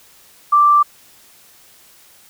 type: tone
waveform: sine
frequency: 1174.7 Hz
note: D6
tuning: in tune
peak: -8 dBFS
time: 0.52-0.83 s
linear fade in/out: 10 ms
effects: white hiss -48 dBFS RMS until 2.29 s